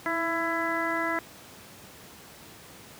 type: harmonic tone with a mistuned harmonic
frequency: 333.5 Hz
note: E4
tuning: 20 cents sharp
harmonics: 1 / 2 / 3 / 4 / 5 / 6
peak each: -33 / -33 / -33 / -33 / -33 / -33 dBFS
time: 0.06-1.19 s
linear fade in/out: 0 ms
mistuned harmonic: 1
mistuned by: -36 cents
effects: pink hiss -48 dBFS RMS until 2.99 s + high-pass 100 Hz 12 dB/octave